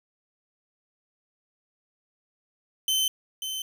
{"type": "tone with echo", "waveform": "sawtooth", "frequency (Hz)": 3073, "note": "G7", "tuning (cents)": -35, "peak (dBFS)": -19, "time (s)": [2.88, 3.08], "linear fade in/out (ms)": 2, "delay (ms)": 540, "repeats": 1, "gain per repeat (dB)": -8, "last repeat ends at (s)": 3.62, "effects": []}